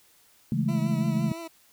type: chord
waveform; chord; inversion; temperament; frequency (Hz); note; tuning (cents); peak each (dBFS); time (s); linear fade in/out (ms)
sine; A major seventh; first; equal; 138.59 / 164.81 / 207.7 / 220; C#3 / E3 / G#3 / A3; 0 / 0 / 0 / 0; -28 / -29 / -29 / -28; 0.52-1.32; 2
type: tone with vibrato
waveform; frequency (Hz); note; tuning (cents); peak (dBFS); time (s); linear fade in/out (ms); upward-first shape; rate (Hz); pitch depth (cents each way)
20% pulse; 329.6; E4; 0; -31; 0.68-1.48; 10; triangle; 5.9; 45
effects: white hiss -60 dBFS RMS until 1.72 s